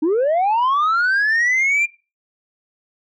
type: linear sweep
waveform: sine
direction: up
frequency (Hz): 291.3 to 2400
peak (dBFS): -12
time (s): 0.02-1.86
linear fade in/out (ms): 10
effects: noise-tail reverb RT60 0.3 s tail -21 dB re dry + tanh soft clip ceiling -13 dBFS